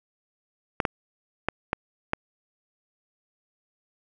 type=clicks; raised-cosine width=0.5 ms; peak=-8 dBFS; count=5; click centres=0.802 / 0.852 / 1.486 / 1.731 / 2.134 s; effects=none